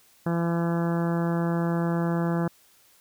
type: harmonic tone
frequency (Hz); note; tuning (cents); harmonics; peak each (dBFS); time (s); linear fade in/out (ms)
169.2; E3; +45; 1 / 2 / 3 / 4 / 5 / 6 / 7 / 8 / 9 / 10; -24 / -30 / -34 / -36 / -38 / -40 / -41 / -42 / -43 / -44; 0.26-2.48; 5
effects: white hiss -59 dBFS RMS until 3 s